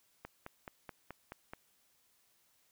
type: click train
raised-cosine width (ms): 0.5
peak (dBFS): -29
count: 7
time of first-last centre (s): 0.25-1.535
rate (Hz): 4.67
effects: white hiss -72 dBFS RMS until 2.71 s